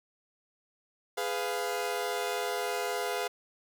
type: chord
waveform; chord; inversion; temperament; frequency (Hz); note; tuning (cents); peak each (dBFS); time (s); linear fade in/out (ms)
sawtooth; F diminished; first; equal with one note detuned; 415.3 / 498.8 / 698.5; Ab4 / Cb5 / F5; 0 / +17 / 0; -31; 1.17-3.28; 10
effects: none